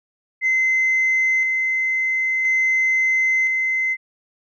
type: tone with tremolo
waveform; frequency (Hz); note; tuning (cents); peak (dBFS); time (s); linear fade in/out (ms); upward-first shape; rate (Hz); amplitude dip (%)
sine; 2060; C7; -28; -14; 0.41-3.97; 50; square; 0.49; 30
effects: tanh soft clip ceiling -12 dBFS